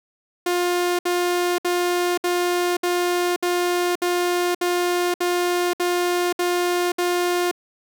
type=tone bursts; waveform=sawtooth; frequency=353.8 Hz; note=F4; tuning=23 cents sharp; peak=-15 dBFS; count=12; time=0.46-7.513 s; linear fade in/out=5 ms; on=530 ms; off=63 ms; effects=none